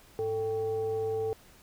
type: tone with frequency modulation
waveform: sine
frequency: 442.6 Hz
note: A4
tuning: 10 cents sharp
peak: -28 dBFS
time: 0.19-1.33 s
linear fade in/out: 0 ms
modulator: 339 Hz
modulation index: 0.47
effects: pink hiss -57 dBFS RMS until 1.62 s